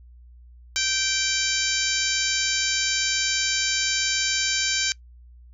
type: harmonic tone with a mistuned harmonic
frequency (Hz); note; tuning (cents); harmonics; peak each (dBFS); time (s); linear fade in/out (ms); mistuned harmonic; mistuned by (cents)
779; G5; -11; 2 / 3 / 4 / 5 / 6 / 7 / 8 / 9; -30 / -30 / -30 / -30 / -30 / -30 / -30 / -30; 0.76-4.92; 0; 9; +20
effects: noise-tail reverb RT60 0.1 s tail -22 dB re dry + added 60 Hz sine -45 dBFS peak until 5.53 s